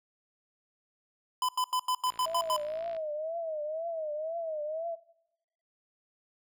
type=tone bursts; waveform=square; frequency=1009 Hz; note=B5; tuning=37 cents sharp; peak=-27 dBFS; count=8; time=1.42-2.565 s; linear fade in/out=2 ms; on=67 ms; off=87 ms
type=click train; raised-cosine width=0.3 ms; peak=-33 dBFS; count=52; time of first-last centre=2.07-2.966 s; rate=56.9 Hz
type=tone with vibrato; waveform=sine; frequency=635 Hz; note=D#5; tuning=35 cents sharp; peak=-32 dBFS; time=2.25-4.96 s; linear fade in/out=20 ms; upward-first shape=triangle; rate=2 Hz; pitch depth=130 cents each way
effects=noise-tail reverb RT60 0.9 s tail -22 dB re dry